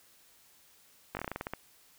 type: slowing click train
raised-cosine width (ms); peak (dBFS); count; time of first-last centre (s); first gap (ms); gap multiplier
0.5; -20; 11; 1.15-1.536; 19; 1.15
effects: white hiss -62 dBFS RMS until 1.98 s